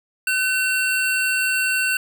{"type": "tone pair together", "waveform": "square", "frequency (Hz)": [1514, 2724], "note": ["F#6", "F7"], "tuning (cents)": [39, -44], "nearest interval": "minor seventh", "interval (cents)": 1017, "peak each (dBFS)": -22, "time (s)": [0.27, 1.97], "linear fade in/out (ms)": 2, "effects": []}